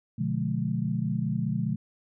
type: chord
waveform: sine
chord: B diminished seventh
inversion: none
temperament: just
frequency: 123.47 / 148.16 / 177.8 / 213.4 Hz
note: B2 / D3 / F3 / Ab3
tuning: 0 / +16 / +31 / +47 cents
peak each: -31 dBFS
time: 0.18-1.76 s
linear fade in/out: 10 ms
effects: none